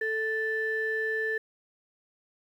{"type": "tone pair together", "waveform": "sine", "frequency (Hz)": [440, 1760], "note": ["A4", "A6"], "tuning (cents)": [0, 0], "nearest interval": "2 octaves", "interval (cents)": 2400, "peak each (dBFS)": [-30, -28], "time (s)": [0.01, 1.38], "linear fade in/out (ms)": 5, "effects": ["tanh soft clip ceiling -20 dBFS", "10-bit"]}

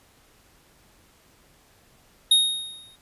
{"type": "tone with exponential decay", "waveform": "square", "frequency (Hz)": 3729, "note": "A#7", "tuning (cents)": 0, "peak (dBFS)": -13, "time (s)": [2.31, 2.96], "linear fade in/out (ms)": 5, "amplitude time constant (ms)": 140, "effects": ["pink hiss -58 dBFS RMS until 3.01 s", "resampled to 32000 Hz"]}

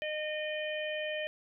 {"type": "harmonic tone", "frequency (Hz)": 612, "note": "D#5", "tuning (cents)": -29, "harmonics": [1, 3, 4, 5], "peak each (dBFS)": [-35, -40, -41, -42], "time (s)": [0.02, 1.27], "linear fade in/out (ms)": 0, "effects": []}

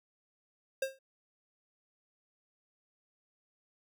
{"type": "tone with exponential decay", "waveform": "square", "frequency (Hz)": 534, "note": "C5", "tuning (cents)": 35, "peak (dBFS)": -28, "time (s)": [0.82, 0.99], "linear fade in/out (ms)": 5, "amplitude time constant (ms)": 35, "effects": []}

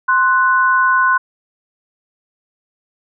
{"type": "tone pair together", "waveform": "sine", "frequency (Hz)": [1046.5, 1486], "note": ["C6", "F#6"], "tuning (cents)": [0, 7], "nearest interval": "tritone", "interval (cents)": 607, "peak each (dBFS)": -13, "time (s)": [0.08, 1.18], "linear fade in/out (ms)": 10, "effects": []}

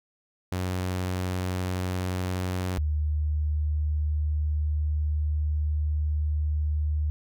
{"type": "tone pair in turn", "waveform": ["sawtooth", "sine"], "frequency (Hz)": [91.7, 75.47], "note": ["F#2", "D2"], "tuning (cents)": [-15, 48], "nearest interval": "minor third", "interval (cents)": 337, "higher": "first", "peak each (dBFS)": -23, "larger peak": "neither", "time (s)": [[0.52, 2.78], [2.78, 7.1]], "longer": "second", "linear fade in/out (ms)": 0, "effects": []}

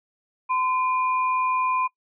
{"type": "tone pair together", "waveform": "sine", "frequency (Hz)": [1021.1, 2423], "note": ["C6", "D#7"], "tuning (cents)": [-43, -47], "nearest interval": "octave + minor third", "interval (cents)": 1496, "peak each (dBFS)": [-21, -31], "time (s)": [0.49, 1.88], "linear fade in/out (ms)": 20, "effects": ["noise-tail reverb RT60 0.1 s tail -21 dB re dry"]}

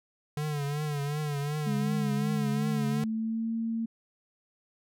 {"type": "tone with vibrato", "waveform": "square", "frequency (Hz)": 146.83, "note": "D3", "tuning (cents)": 0, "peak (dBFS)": -30, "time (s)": [0.37, 3.04], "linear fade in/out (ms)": 2, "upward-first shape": "triangle", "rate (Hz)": 2.7, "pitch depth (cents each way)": 79}
{"type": "tone with pitch glide", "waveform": "sine", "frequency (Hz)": [208.2, 227], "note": ["G#3", "A#3"], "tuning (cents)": [5, -46], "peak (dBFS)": -28, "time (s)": [1.66, 3.86], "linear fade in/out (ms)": 10, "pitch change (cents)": 149, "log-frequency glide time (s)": [2.2, 3.51]}
{"effects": []}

